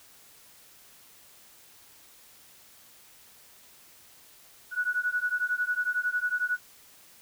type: beating tone pair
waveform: sine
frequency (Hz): 1465 / 1476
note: F#6 / F#6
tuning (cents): -18 / -5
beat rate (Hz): 11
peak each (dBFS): -29 / -29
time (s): 4.71-6.59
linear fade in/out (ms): 50
effects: white hiss -55 dBFS RMS until 7.21 s